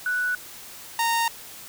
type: tone pair in turn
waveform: sine / sawtooth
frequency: 1480 / 924.3 Hz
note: F#6 / A#5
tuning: 0 / -15 cents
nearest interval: minor sixth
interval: 815 cents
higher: first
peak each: -22 / -17 dBFS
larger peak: second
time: 0.06-0.35 / 0.99-1.28 s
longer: neither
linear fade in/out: 2 ms
effects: white hiss -42 dBFS RMS until 1.68 s